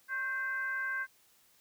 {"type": "tone with frequency modulation", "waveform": "sine", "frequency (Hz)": 1568, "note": "G6", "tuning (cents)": 0, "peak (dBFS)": -32, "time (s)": [0.08, 1.07], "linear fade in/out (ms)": 50, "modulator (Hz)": 489, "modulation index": 0.56, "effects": ["white hiss -66 dBFS RMS until 1.6 s"]}